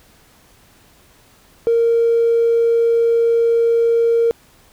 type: tone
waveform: triangle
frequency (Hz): 463.6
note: A#4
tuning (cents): -10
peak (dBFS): -8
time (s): 1.67-4.31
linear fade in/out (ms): 0
effects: tanh soft clip ceiling -9 dBFS + pink hiss -51 dBFS RMS until 4.72 s